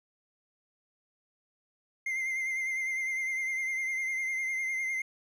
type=tone with vibrato; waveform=triangle; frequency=2093 Hz; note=C7; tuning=in tune; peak=-28 dBFS; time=2.06-5.02 s; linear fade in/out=5 ms; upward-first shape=triangle; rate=9.9 Hz; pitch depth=43 cents each way; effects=none